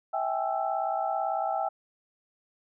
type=tone cluster; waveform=sine; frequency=652 / 779 / 837 / 1324 Hz; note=E5 / G5 / G#5 / E6; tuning=-19 / -11 / +13 / +7 cents; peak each=-32 / -29 / -34 / -37 dBFS; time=0.13-1.69 s; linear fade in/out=10 ms; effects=none